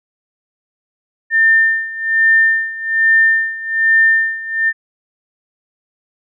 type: tone with tremolo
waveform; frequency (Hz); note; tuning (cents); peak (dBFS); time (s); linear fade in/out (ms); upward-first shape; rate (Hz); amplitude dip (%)
sine; 1800; A6; +39; -7; 1.3-4.73; 50; sine; 1.2; 85
effects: none